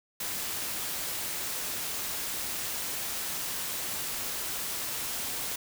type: noise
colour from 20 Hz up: white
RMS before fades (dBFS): -34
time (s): 0.2-5.56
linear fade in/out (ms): 5
effects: none